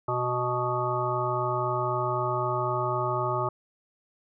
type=harmonic tone; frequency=123.9 Hz; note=B2; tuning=6 cents sharp; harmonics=1 / 3 / 5 / 7 / 9 / 10; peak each=-32 / -32 / -32 / -32 / -32 / -32 dBFS; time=0.08-3.49 s; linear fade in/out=5 ms; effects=none